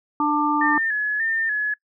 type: harmonic tone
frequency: 296.8 Hz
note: D4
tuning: 18 cents sharp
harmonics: 1 / 3 / 4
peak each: -22 / -22 / -22 dBFS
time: 0.2-0.78 s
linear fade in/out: 2 ms
type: tone with vibrato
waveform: sine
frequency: 1751 Hz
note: A6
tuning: 9 cents flat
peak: -20 dBFS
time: 0.61-1.74 s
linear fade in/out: 5 ms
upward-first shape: square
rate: 1.7 Hz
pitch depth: 53 cents each way
effects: noise-tail reverb RT60 0.1 s tail -25 dB re dry